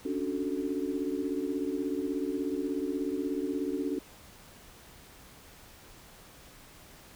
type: chord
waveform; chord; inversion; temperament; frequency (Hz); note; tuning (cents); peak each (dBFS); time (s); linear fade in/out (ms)
sine; D major seventh; third; equal; 277.2 / 293.7 / 370 / 440; C#4 / D4 / F#4 / A4; 0 / 0 / 0 / 0; -34 / -34 / -35 / -38; 0.05-3.99; 5
effects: pink hiss -53 dBFS RMS until 7.15 s